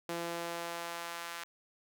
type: tone with high-pass filter sweep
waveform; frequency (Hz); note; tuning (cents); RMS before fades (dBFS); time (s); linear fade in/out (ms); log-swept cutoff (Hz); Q
sawtooth; 170; F3; -46; -40; 0.09-1.44; 2; 350 to 1300; 0.99
effects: none